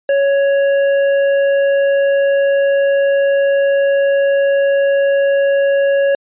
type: tone with tanh clipping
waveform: sine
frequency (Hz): 556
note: C#5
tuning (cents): +5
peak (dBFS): -12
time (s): 0.09-6.15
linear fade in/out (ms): 2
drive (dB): 10
effects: resampled to 8000 Hz